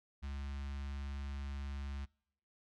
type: tone with notch filter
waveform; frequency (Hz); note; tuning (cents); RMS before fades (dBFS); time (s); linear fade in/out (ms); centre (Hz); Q
square; 69.4; C#2; +3; -42; 0.22-2.06; 20; 460; 0.53
effects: noise-tail reverb RT60 0.7 s tail -25 dB re dry + low-pass 5000 Hz 12 dB/octave